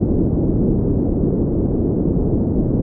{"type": "low-pass noise", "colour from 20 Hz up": "white", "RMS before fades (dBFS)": -17, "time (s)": [0, 2.82], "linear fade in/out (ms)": 20, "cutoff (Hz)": 370, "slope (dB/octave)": 24, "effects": []}